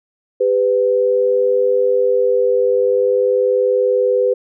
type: tone pair together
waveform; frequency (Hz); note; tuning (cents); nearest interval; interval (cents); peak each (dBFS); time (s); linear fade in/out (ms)
sine; 400 / 500.3; G4 / B4; +35 / +22; major third; 387; -17 / -13; 0.4-4.34; 10
effects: none